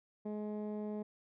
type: tone with low-pass filter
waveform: 15% pulse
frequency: 210.8 Hz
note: G#3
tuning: 26 cents sharp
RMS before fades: -40 dBFS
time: 0.25-1.03 s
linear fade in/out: 10 ms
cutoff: 500 Hz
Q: 0.54
effects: none